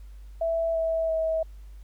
sine tone with pitch steps, 660 / 652 / 644.2 Hz, E5 / E5 / E5, +2 / -19 / -40 cents, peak -23 dBFS, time 0.41-1.43 s, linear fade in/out 5 ms, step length 340 ms, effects added 50 Hz sine -41 dBFS peak until 1.83 s + pink hiss -64 dBFS RMS until 1.83 s

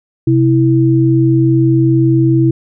sine tone pair together, 130 / 327.6 Hz, C3 / E4, -11 / -11 cents, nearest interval octave + major third, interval 1600 cents, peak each -10 dBFS, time 0.27-2.51 s, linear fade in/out 5 ms, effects none

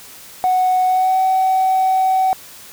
triangle tone with pitch glide, 740 to 756 Hz, F#5 to F#5, 0 to +37 cents, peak -9 dBFS, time 0.44-2.33 s, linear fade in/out 0 ms, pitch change +37 cents, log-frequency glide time 0.86-1.19 s, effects tanh soft clip ceiling -9 dBFS + white hiss -39 dBFS RMS until 2.72 s

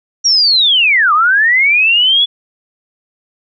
sine linear two-way sweep, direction down then up, 5730 to 1167 to 3434 Hz, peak -7 dBFS, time 0.24-2.26 s, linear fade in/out 20 ms, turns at 1.13 s, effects none

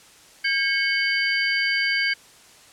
sine tone cluster, 1615 / 2203 / 3050 / 4673 Hz, G#6 / C#7 / G7 / D8, -49 / -11 / -48 / -9 cents, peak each -24 / -23 / -31 / -27 dBFS, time 0.44-2.14 s, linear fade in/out 10 ms, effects white hiss -50 dBFS RMS until 2.72 s + low-pass 9000 Hz 12 dB/octave

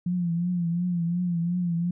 sine tone with vibrato, 173.7 Hz, F3, 9 cents flat, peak -23 dBFS, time 0.06-1.91 s, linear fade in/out 5 ms, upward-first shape triangle, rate 2.8 Hz, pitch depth 75 cents each way, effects none

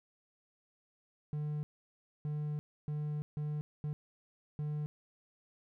triangle tone bursts at uneven times, 149.7 Hz, D3, 33 cents sharp, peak -32 dBFS, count 6, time 1.33-1.63 / 2.25-2.59 / 2.88-3.22 / 3.37-3.61 / 3.84-3.93 / 4.59-4.86 s, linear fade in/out 0 ms, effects none

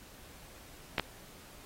clicks, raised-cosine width 0.3 ms, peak -12 dBFS, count 2, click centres 0.982 / 0.997 s, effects pink hiss -54 dBFS RMS until 1.65 s + AAC 48 kbps

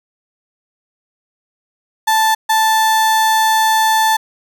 35% pulse tone bursts at uneven times, 880 Hz, A5, in tune, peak -9 dBFS, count 2, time 2.07-2.35 / 2.49-4.17 s, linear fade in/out 10 ms, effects none

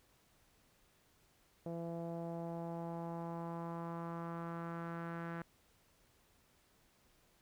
sawtooth tone with low-pass filter sweep, 168.1 Hz, E3, 34 cents sharp, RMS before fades -43 dBFS, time 1.66-5.42 s, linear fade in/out 0 ms, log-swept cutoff 600 to 1600 Hz, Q 2.7, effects pink hiss -71 dBFS RMS until 7.41 s

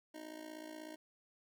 25% pulse tone with amplitude modulation, 311.1 Hz, D#4, in tune, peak -40 dBFS, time 0.14-0.96 s, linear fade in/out 10 ms, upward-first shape sine, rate 56.4 Hz, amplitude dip 75%, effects none

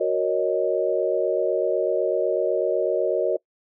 sine chord, D# minor seventh, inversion first, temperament equal, 370 / 466.2 / 554.4 / 622.3 Hz, F#4 / A#4 / C#5 / D#5, 0 / 0 / 0 / 0 cents, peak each -25 dBFS, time 0-3.37 s, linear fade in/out 10 ms, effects noise-tail reverb RT60 0.1 s tail -23 dB re dry

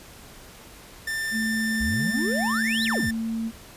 45% pulse tone, 1786 Hz, A6, 25 cents sharp, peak -26 dBFS, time 1.07-3.11 s, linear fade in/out 5 ms
sine tone with pitch glide, 221.2 to 225.6 Hz, A3 to A3, +9 to +44 cents, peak -25 dBFS, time 1.31-3.52 s, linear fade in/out 50 ms, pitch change +35 cents, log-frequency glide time 2.21-3.05 s
triangle exponential two-way sweep, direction up then down, 58.4 to 4186 to 58.4 Hz, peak -25 dBFS, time 1.8-3.1 s, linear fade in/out 10 ms, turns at 2.84 s
effects pink hiss -46 dBFS RMS until 3.76 s + resampled to 32000 Hz

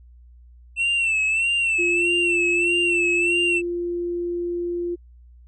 triangle tone with vibrato, 2678 Hz, E7, 27 cents sharp, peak -17 dBFS, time 0.76-3.62 s, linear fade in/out 50 ms, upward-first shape sine, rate 1.6 Hz, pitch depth 71 cents each way
sine tone, 347.8 Hz, F4, 7 cents flat, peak -23 dBFS, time 1.78-4.96 s, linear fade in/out 20 ms
effects added 60 Hz sine -45 dBFS peak until 5.47 s + resampled to 24000 Hz

